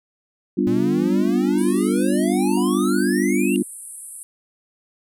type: chord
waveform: sine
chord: G dominant seventh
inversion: none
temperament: equal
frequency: 196 / 246.9 / 293.7 / 349.2 Hz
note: G3 / B3 / D4 / F4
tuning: 0 / 0 / 0 / 0 cents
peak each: -22 dBFS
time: 0.57-3.63 s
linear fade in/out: 10 ms
type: exponential sweep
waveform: square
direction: up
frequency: 112.8 to 2821 Hz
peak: -28 dBFS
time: 0.67-3.56 s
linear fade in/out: 0 ms
type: band-pass noise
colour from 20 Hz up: white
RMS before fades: -37 dBFS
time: 1.58-4.23 s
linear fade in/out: 0 ms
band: 8400 to 11000 Hz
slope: 96 dB/octave
type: tone with exponential decay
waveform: sine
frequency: 737 Hz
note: F#5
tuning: 7 cents flat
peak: -30 dBFS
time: 2.57-3.03 s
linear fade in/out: 2 ms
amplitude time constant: 100 ms
effects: none